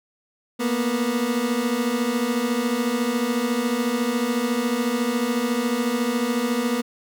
30% pulse beating tone pair, 230.3 / 244.3 Hz, A#3 / B3, -21 / -19 cents, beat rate 14 Hz, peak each -23 / -20 dBFS, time 0.59-6.82 s, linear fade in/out 20 ms, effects none

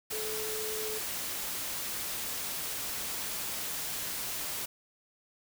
sine tone in noise, 433.5 Hz, A4, 26 cents flat, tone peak -37 dBFS, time 0.12-0.99 s, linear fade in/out 10 ms, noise white, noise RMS -36 dBFS, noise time 0.1-4.66 s, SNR -4 dB, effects none

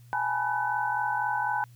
sine tone cluster, 821 / 865 / 979 / 1506 Hz, G#5 / A5 / B5 / F#6, -20 / -30 / -15 / +30 cents, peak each -31 dBFS, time 0.13-1.64 s, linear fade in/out 0 ms, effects added 120 Hz sine -49 dBFS peak until 1.75 s + white hiss -64 dBFS RMS until 1.75 s

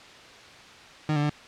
30% pulse tone with pitch steps, 153 / 146.6 / 148.5 Hz, D#3 / D3 / D3, -29 / -3 / +20 cents, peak -20 dBFS, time 1.09-1.297 s, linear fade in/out 2 ms, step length 69 ms, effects white hiss -47 dBFS RMS until 1.47 s + low-pass 4000 Hz 12 dB/octave

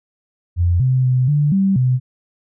sine tone with pitch steps, 87.2 / 129.2 / 127.4 / 147 / 194.1 / 127.3 Hz, F2 / C3 / C3 / D3 / G3 / C3, -2 / -21 / -46 / +2 / -17 / -47 cents, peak -12 dBFS, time 0.56-2 s, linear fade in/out 50 ms, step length 240 ms, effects none

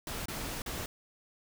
pink noise with dropouts, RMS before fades -38 dBFS, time 0.07-0.86 s, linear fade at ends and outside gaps 2 ms, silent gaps 0.257-0.283 / 0.62-0.661 s, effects none

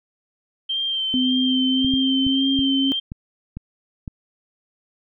sine tone with vibrato, 3136 Hz, G7, in tune, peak -21 dBFS, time 0.69-3 s, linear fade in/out 10 ms, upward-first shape sine, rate 1.8 Hz, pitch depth 27 cents each way
sine tone with pitch glide, 255.3 to 270.5 Hz, C4 to C#4, -42 to -42 cents, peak -18 dBFS, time 1.14-2.92 s, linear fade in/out 0 ms, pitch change +100 cents, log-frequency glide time 1.31-2.51 s
clicks, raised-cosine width 5 ms, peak -18 dBFS, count 7, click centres 1.847 / 1.938 / 2.267 / 2.591 / 3.119 / 3.57 / 4.078 s
effects none

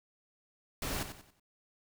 pink noise with echo, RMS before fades -36 dBFS, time 0.82-1.03 s, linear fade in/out 2 ms, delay 92 ms, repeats 4, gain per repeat -9 dB, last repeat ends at 1.398 s, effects none

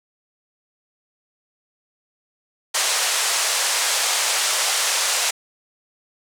white band-pass noise, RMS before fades -21 dBFS, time 2.74-5.31 s, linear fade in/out 10 ms, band 530 to 9100 Hz, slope 24 dB/octave, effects none

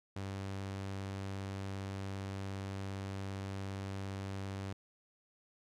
sawtooth tone, 97.4 Hz, G2, 11 cents flat, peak -35 dBFS, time 0.16-4.73 s, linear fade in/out 5 ms, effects low-pass 8000 Hz 12 dB/octave

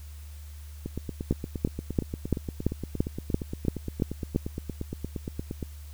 two click trains, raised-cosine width 3 ms, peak -10 / -19 dBFS, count 10 / 42, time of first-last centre 1.31-4.361 / 0.86-5.627 s, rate 2.95 / 8.6 Hz, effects added 74 Hz sine -40 dBFS peak until 5.93 s + white hiss -55 dBFS RMS until 5.93 s

